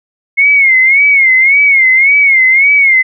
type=tone with vibrato; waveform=sine; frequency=2162 Hz; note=C#7; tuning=44 cents flat; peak=-4 dBFS; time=0.37-3.03 s; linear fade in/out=20 ms; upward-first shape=sine; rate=1.8 Hz; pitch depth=100 cents each way; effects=none